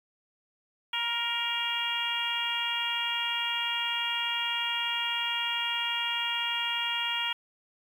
harmonic tone with a mistuned harmonic, 468.4 Hz, A#4, 8 cents sharp, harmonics 2 / 3 / 4 / 5 / 6 / 7, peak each -36 / -38 / -38 / -36 / -32 / -33 dBFS, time 0.93-7.33 s, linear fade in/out 5 ms, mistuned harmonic 2, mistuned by +20 cents, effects 9-bit

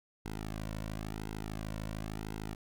sawtooth tone with flanger, 53.3 Hz, G#1, 46 cents sharp, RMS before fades -40 dBFS, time 0.25-2.55 s, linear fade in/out 5 ms, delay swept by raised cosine 1.7 to 2.47 ms, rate 0.96 Hz, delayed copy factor -0.9, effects none

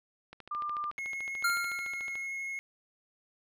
click train, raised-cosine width 0.3 ms, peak -30 dBFS, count 26, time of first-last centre 0.33-2.155 s, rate 13.7 Hz
sine tone, 1195 Hz, D6, 30 cents sharp, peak -32 dBFS, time 0.51-0.91 s, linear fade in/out 5 ms
triangle tone with vibrato, 2168 Hz, C#7, 39 cents flat, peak -33 dBFS, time 0.98-2.59 s, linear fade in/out 0 ms, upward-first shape triangle, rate 12 Hz, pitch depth 8 cents each way
square tone with exponential decay, 1392 Hz, F6, 6 cents flat, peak -25 dBFS, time 1.44-2.27 s, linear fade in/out 5 ms, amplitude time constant 180 ms
effects none

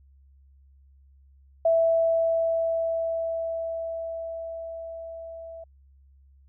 sine tone with level ramp, 659.3 Hz, E5, in tune, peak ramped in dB -17 to -38 dBFS, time 1.65-5.64 s, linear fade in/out 5 ms, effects added 68 Hz sine -53 dBFS peak until 6.48 s

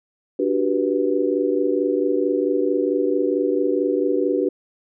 sine chord, G major seventh, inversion second, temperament just, 294 / 367.5 / 392 / 490 Hz, D4 / F#4 / G4 / B4, +2 / -12 / 0 / -14 cents, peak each -23 dBFS, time 0.39-4.49 s, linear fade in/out 5 ms, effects none

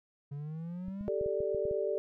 triangle exponential sweep, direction up, 140 to 209.7 Hz, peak -35 dBFS, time 0.31-1.09 s, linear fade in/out 10 ms
clicks, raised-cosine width 5 ms, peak -32 dBFS, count 9, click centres 0.883 / 1.01 / 1.081 / 1.212 / 1.261 / 1.405 / 1.547 / 1.654 / 1.712 s
sine chord, G suspended second, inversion none, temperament equal, 392 / 440 / 587.3 Hz, G4 / A4 / D5, 0 / 0 / 0 cents, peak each -34 dBFS, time 1.08-1.98 s, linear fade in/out 0 ms
effects none

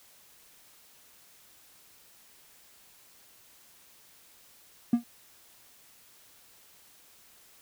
triangle tone with exponential decay, 237.6 Hz, A#3, 33 cents sharp, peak -13 dBFS, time 4.93-5.04 s, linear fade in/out 5 ms, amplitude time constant 23 ms, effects tanh soft clip ceiling -13 dBFS + white hiss -58 dBFS RMS until 7.61 s

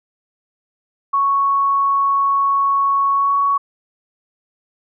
sine tone with pitch glide, 1108.7 to 1119 Hz, C#6 to C#6, 0 to +16 cents, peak -13 dBFS, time 1.13-3.58 s, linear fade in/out 10 ms, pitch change +16 cents, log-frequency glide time 3.13-3.35 s, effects none

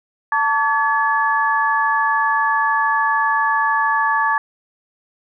sine tone cluster, 888 / 1141 / 1707 Hz, A5 / C#6 / G#6, +16 / +50 / +47 cents, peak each -19 dBFS, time 0.32-4.38 s, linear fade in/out 2 ms, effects none

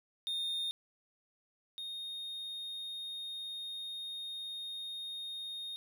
triangle tone pair in turn, 3665 / 3701 Hz, A#7 / A#7, -30 / -13 cents, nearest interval unison, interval 17 cents, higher second, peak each -32 / -38 dBFS, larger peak first, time 0.27-0.71 / 1.78-5.76 s, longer second, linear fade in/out 0 ms, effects none

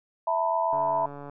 sine chord, E suspended fourth, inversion none, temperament equal with one note detuned, 659.3 / 900 / 987.8 Hz, E5 / A5 / B5, 0 / +39 / 0 cents, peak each -27 dBFS, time 0.27-1.06 s, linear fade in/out 5 ms
click train, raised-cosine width 1 ms, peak -27 dBFS, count 82, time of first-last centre 0.73-1.296 s, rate 143 Hz
effects none

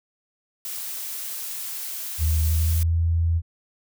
blue noise, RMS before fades -32 dBFS, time 0.65-2.83 s, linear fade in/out 0 ms
sine tone with pitch glide, 78.8 to 83.39 Hz, D#2 to E2, +23 to +21 cents, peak -18 dBFS, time 2.18-3.42 s, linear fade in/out 50 ms, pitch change +98 cents, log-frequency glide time 2.41-2.94 s
effects none

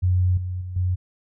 sine tone with level steps, 91 Hz, F#2, 28 cents flat, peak -16 / -25 / -29 / -19 dBFS, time 0.02-0.96 s, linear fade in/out 20 ms, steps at 0.37 / 0.61 / 0.76 s, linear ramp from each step 5 ms, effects none

